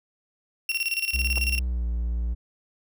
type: tone with tremolo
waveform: 35% pulse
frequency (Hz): 2735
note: F7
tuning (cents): -37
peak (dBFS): -21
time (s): 0.69-1.59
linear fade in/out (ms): 2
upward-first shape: square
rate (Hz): 18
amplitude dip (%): 70
type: tone with pitch glide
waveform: triangle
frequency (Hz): 64.8 to 58.4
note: C2 to A#1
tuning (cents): -16 to +4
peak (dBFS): -22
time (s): 1.13-2.35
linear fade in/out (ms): 20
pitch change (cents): -180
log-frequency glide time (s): 1.48-1.86
type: clicks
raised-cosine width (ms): 1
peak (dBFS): -22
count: 2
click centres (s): 1.373 / 1.379
effects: none